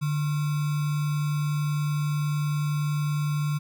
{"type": "tone with sample-and-hold", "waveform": "sine", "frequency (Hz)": 148.2, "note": "D3", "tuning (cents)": 16, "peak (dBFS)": -23, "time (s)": [0.01, 3.59], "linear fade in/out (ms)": 20, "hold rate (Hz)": 1225, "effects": []}